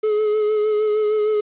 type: tone with vibrato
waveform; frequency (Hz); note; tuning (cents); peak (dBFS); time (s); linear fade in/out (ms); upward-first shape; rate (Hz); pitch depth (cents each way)
triangle; 425.7; G#4; +43; -14; 0.03-1.41; 10; sine; 6.5; 29
effects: resampled to 8000 Hz + 8-bit